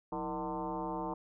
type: tone with frequency modulation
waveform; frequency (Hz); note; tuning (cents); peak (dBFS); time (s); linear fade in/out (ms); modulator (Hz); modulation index
sine; 611; D#5; -32; -34; 0.12-1.14; 5; 143; 3
effects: none